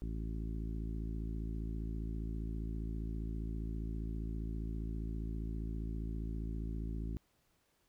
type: harmonic tone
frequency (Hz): 55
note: A1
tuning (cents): 0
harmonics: 1 / 2 / 3 / 4 / 5 / 6 / 7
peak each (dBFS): -38 / -46 / -46 / -49 / -49 / -53 / -57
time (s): 0.02-7.17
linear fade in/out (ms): 0
effects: pink hiss -75 dBFS RMS until 7.88 s